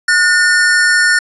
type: tone pair together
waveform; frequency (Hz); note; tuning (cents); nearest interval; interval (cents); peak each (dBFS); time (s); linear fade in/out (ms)
square; 1451 / 1805.1; F#6 / A6; -34 / +44; major third; 378; -12; 0.08-1.19; 5
effects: resampled to 24000 Hz